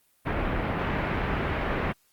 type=low-pass noise; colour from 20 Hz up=pink; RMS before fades=-28 dBFS; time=0.25-1.93 s; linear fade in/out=20 ms; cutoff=2400 Hz; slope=24 dB/octave; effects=white hiss -66 dBFS RMS until 2.12 s + Opus 32 kbps